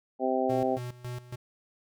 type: harmonic tone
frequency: 130 Hz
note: C3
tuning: 11 cents flat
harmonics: 2 / 3 / 4 / 5 / 6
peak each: -31 / -31 / -31 / -31 / -31 dBFS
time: 0.19-0.79 s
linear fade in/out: 50 ms
type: tone with tremolo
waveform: square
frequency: 123.2 Hz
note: B2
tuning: 4 cents flat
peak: -35 dBFS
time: 0.49-1.36 s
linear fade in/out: 10 ms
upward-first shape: square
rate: 3.6 Hz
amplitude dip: 80%
effects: none